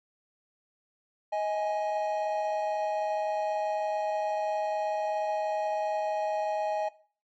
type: tone pair together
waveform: triangle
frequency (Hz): 630.3 / 830.6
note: D#5 / G#5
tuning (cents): +22 / 0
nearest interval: perfect fourth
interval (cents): 478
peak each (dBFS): -28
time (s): 1.32-6.89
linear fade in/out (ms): 10
effects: noise-tail reverb RT60 0.4 s tail -17 dB re dry + MP3 32 kbps